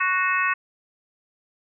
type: harmonic tone with a mistuned harmonic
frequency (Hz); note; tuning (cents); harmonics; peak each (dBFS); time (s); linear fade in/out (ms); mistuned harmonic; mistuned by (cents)
370.3; F#4; +1; 3 / 4 / 5 / 6 / 7; -24 / -26 / -25 / -32 / -26; 0-0.54; 10; 6; -46
effects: none